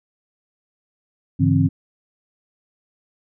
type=tone cluster; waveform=sine; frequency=102.4 / 142.8 / 165.7 / 265.4 Hz; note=G#2 / D3 / E3 / C4; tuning=-24 / -48 / +9 / +25 cents; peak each=-19 dBFS; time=1.39-1.69 s; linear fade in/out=20 ms; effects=none